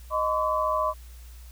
sine tone cluster, 621 / 1024 / 1138 Hz, D#5 / C6 / C#6, -3 / -38 / +45 cents, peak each -27 dBFS, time 0.1-0.94 s, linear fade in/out 50 ms, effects added 60 Hz sine -42 dBFS peak until 1.51 s + white hiss -55 dBFS RMS until 1.51 s

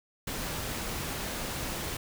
pink noise, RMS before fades -35 dBFS, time 0.27-1.97 s, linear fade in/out 5 ms, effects none

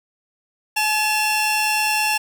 sawtooth tone pair together, 855.2 / 2715 Hz, A5 / F7, -49 / -50 cents, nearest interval octave + minor sixth, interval 1999 cents, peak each -17 dBFS, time 0.76-2.18 s, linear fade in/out 10 ms, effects none

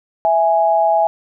sine tone pair together, 659.2 / 830.6 Hz, E5 / G#5, 0 / 0 cents, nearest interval major third, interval 400 cents, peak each -14 dBFS, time 0.25-1.07 s, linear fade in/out 0 ms, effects none

